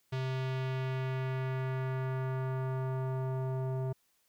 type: tone with low-pass filter sweep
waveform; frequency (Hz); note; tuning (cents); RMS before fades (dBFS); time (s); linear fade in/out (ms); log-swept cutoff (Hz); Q
square; 130.81; C3; 0; -34; 0.12-3.93; 10; 3900 to 710; 1.2
effects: white hiss -73 dBFS RMS until 4.28 s